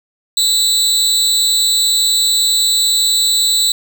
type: tone with amplitude modulation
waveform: 30% pulse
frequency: 3951 Hz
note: B7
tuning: in tune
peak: -5 dBFS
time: 0.37-3.72 s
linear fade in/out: 2 ms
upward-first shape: sine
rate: 295 Hz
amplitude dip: 80%
effects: none